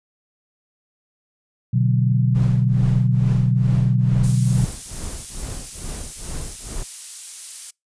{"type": "chord", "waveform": "sine", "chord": "B minor", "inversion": "none", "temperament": "equal", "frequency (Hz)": [123.47, 146.83, 185], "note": ["B2", "D3", "F#3"], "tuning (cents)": [0, 0, 0], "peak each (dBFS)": [-16, -22, -22], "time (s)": [1.73, 4.65], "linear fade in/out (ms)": 10}
{"type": "noise with tremolo", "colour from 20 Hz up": "brown", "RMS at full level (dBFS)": -27, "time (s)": [2.34, 6.84], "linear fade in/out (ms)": 20, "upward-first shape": "triangle", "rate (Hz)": 2.3, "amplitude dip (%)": 100}
{"type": "noise", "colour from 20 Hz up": "violet", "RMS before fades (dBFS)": -28, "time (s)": [4.23, 7.71], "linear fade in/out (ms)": 10}
{"effects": ["noise-tail reverb RT60 0.2 s tail -26 dB re dry", "resampled to 22050 Hz"]}